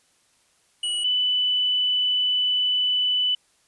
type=tone pair in turn; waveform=square / sine; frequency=2931 / 2989 Hz; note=F#7 / F#7; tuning=-17 / +17 cents; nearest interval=unison; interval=34 cents; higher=second; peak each=-24 / -19 dBFS; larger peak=second; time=0.83-1.04 / 1.04-3.35 s; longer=second; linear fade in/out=5 ms; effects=white hiss -63 dBFS RMS until 3.67 s + resampled to 24000 Hz